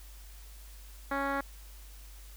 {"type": "tone with low-pass filter", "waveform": "10% pulse", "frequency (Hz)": 277.2, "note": "C#4", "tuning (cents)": 0, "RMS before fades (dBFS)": -32, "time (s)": [1.11, 1.41], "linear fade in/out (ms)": 5, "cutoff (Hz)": 1800, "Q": 1.3, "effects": ["added 50 Hz sine -47 dBFS peak until 2.36 s", "white hiss -56 dBFS RMS until 2.36 s"]}